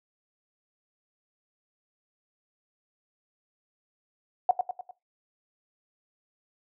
sine tone with echo, 731 Hz, F#5, 21 cents flat, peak -16 dBFS, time 4.49-4.51 s, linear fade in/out 2 ms, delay 100 ms, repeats 4, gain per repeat -6 dB, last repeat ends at 4.91 s, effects noise-tail reverb RT60 0.2 s tail -19 dB re dry

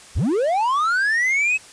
triangle linear sweep, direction up, 38.41 to 2595 Hz, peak -15 dBFS, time 0.15-1.58 s, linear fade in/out 20 ms, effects white hiss -44 dBFS RMS until 1.72 s + resampled to 22050 Hz

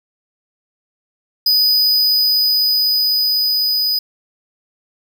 square tone with level ramp, 4978 Hz, D#8, in tune, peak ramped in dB -11 to -15 dBFS, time 1.46-3.99 s, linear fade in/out 5 ms, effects none

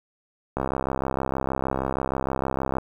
click train, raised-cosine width 1 ms, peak -11 dBFS, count 148, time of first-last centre 0.57-2.784 s, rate 66.4 Hz, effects 8-bit

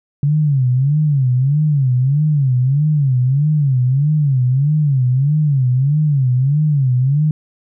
sine tone with vibrato, 138.59 Hz, C#3, in tune, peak -11 dBFS, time 0.23-7.31 s, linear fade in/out 2 ms, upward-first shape sine, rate 1.6 Hz, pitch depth 180 cents each way, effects none

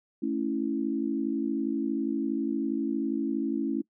sine chord, A major, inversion none, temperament equal, 220 / 277.2 / 329.6 Hz, A3 / C#4 / E4, 0 / 0 / 0 cents, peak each -32 / -29 / -31 dBFS, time 0.22-3.82 s, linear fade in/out 10 ms, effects noise-tail reverb RT60 0.1 s tail -23 dB re dry

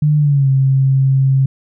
sine tone with pitch glide, 150 to 134.41 Hz, D3 to C3, +37 to +47 cents, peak -9 dBFS, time 0.02-1.46 s, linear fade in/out 5 ms, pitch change -190 cents, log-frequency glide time 0.18-0.49 s, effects none

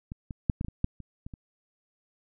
clicks, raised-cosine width 5 ms, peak -24 / -24 / -10 / -18 / -21 / -25 / -12 / -30 / -27 / -29 dBFS, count 10, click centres 0.119 / 0.308 / 0.498 / 0.611 / 0.647 / 0.684 / 0.844 / 1.003 / 1.265 / 1.338 s, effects none

